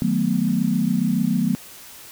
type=chord; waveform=sine; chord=B dominant seventh; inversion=first; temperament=equal with one note detuned; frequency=154.85 / 185 / 220 / 246.9 Hz; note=D#3 / F#3 / A3 / B3; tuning=-8 / 0 / 0 / 0 cents; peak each=-27 / -22 / -22 / -23 dBFS; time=0.02-1.55 s; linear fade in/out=0 ms; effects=white hiss -42 dBFS RMS until 2.11 s